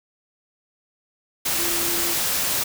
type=tone in noise; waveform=sine; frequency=342 Hz; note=F4; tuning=36 cents flat; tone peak=-31 dBFS; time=1.58-2.14 s; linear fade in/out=10 ms; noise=white; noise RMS=-23 dBFS; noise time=1.45-2.64 s; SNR=-11 dB; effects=none